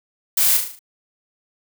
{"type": "noise with echo", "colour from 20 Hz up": "blue", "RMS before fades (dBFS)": -17, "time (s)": [0.37, 0.57], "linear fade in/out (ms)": 5, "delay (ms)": 37, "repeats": 6, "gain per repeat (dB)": -5, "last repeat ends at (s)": 0.792, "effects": []}